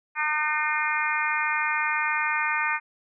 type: harmonic tone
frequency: 303.6 Hz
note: D#4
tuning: 42 cents flat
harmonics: 3 / 4 / 5 / 6 / 7 / 8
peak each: -30 / -30 / -30 / -30 / -30 / -30 dBFS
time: 0.15-2.8 s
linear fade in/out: 50 ms
effects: none